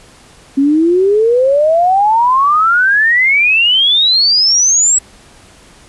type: exponential sweep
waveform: sine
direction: up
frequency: 268.9 to 7870 Hz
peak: -7 dBFS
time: 0.57-4.99 s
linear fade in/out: 10 ms
effects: pink hiss -42 dBFS RMS until 5.88 s + resampled to 24000 Hz